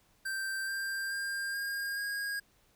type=tone with pitch steps; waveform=square; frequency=1567 / 1583.4 / 1599.9 / 1616.6 / 1633.5 Hz; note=G6 / G6 / G6 / G#6 / G#6; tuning=-1 / +17 / +35 / -47 / -29 cents; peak=-34 dBFS; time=0.25-2.4 s; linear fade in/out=10 ms; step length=430 ms; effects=pink hiss -68 dBFS RMS until 2.75 s